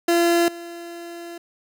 30% pulse tone with level steps, 341.6 Hz, F4, 38 cents flat, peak -13 / -31 dBFS, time 0.08-1.38 s, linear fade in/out 5 ms, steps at 0.48 s, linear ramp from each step 2 ms, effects none

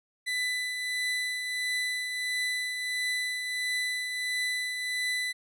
30% pulse tone with tremolo, 1995 Hz, B6, 17 cents sharp, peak -24 dBFS, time 0.26-5.33 s, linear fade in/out 20 ms, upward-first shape triangle, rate 1.5 Hz, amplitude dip 45%, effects low-pass 11000 Hz 12 dB/octave

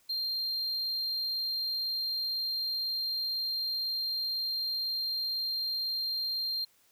triangle tone, 4186 Hz, C8, in tune, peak -29 dBFS, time 0.09-6.65 s, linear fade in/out 10 ms, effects white hiss -66 dBFS RMS until 6.91 s

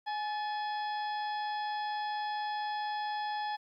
harmonic tone with a mistuned harmonic, 840 Hz, G#5, 19 cents sharp, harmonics 1 / 2 / 3 / 4 / 5 / 6, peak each -33 / -42 / -54 / -47 / -53 / -50 dBFS, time 0.06-3.57 s, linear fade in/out 20 ms, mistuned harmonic 2, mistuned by +65 cents, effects 12-bit

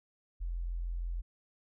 sine tone, 43.02 Hz, F1, 25 cents flat, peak -33 dBFS, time 0.4-1.22 s, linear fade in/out 20 ms, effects none

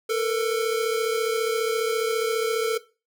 square tone pair together, 445.3 / 480 Hz, A4 / B4, +21 / -49 cents, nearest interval minor second, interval 130 cents, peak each -23 / -30 dBFS, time 0.09-2.78 s, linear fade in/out 10 ms, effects noise-tail reverb RT60 0.3 s tail -17 dB re dry

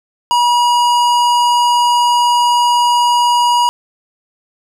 sine tone with hard clipping, 963 Hz, B5, 44 cents flat, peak -11 dBFS, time 0.31-3.69 s, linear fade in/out 0 ms, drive 15 dB, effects none

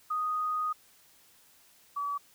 sine tone pair in turn, 1243 / 1144.4 Hz, D#6 / D6, -2 / -45 cents, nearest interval minor second, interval 143 cents, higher first, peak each -28 / -30 dBFS, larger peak first, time 0.1-0.73 / 1.96-2.18 s, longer first, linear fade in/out 10 ms, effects white hiss -61 dBFS RMS until 2.34 s

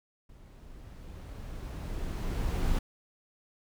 brown noise with level ramp, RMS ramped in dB -53 to -27 dBFS, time 0.29-2.79 s, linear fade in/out 5 ms, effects none

